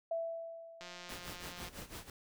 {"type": "tone with exponential decay", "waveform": "sine", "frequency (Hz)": 663, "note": "E5", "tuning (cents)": 10, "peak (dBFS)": -32, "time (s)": [0.11, 1.45], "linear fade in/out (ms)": 5, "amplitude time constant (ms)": 290}
{"type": "click train", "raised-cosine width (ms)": 0.2, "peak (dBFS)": -31, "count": 156, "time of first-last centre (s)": [0.81, 1.686], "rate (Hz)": 177}
{"type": "noise with tremolo", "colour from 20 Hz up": "pink", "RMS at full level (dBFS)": -45, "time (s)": [1.09, 2.1], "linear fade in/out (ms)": 2, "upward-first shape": "sine", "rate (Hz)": 6, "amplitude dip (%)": 80}
{"effects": []}